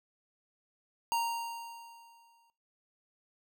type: tone with exponential decay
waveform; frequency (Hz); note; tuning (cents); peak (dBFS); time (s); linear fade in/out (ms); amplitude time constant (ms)
square; 929; A#5; -6; -28; 1.12-2.5; 0; 300
effects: noise-tail reverb RT60 0.4 s tail -21 dB re dry